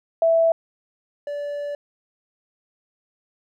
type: tone pair in turn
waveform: sine / triangle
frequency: 659.3 / 579.2 Hz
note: E5 / D5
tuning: 0 / -24 cents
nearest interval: major second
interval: 224 cents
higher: first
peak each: -14 / -24 dBFS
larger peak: first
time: 0.22-0.52 / 1.27-1.75 s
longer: second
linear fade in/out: 2 ms
effects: none